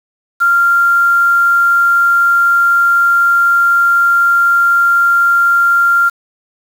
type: tone with quantisation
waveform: sine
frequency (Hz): 1388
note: F6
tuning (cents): -11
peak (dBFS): -7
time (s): 0.4-6.1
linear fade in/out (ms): 20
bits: 5
effects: none